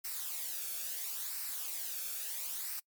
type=noise with flanger; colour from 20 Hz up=blue; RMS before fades=-39 dBFS; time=0.04-2.8 s; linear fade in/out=10 ms; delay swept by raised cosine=0.29 to 1.02 ms; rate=0.74 Hz; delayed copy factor=-0.55; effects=noise-tail reverb RT60 0.1 s tail -25 dB re dry + MP3 96 kbps